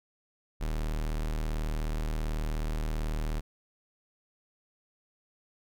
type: tone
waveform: 45% pulse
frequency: 38.64 Hz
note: D#1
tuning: 11 cents flat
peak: -29 dBFS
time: 0.6-3.41 s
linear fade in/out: 20 ms
effects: none